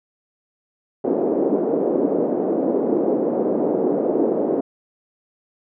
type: band-pass noise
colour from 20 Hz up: white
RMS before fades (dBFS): -20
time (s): 1.04-4.61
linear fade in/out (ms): 5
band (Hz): 250 to 490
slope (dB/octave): 24
effects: none